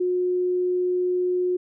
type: tone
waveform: sine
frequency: 361.5 Hz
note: F#4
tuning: 40 cents flat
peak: -20 dBFS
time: 0-1.57 s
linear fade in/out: 10 ms
effects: none